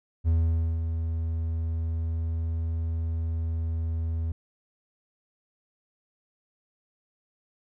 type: tone with ADSR envelope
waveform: triangle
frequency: 81.8 Hz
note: E2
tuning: 13 cents flat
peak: -17 dBFS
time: 0.24-4.32 s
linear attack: 39 ms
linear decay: 510 ms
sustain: -7 dB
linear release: 3 ms
effects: none